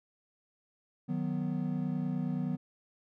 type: chord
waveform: triangle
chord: B major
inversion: first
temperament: equal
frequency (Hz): 155.56 / 185 / 246.9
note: D#3 / F#3 / B3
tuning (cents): 0 / 0 / 0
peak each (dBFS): -33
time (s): 1.08-2.57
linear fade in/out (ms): 20
effects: none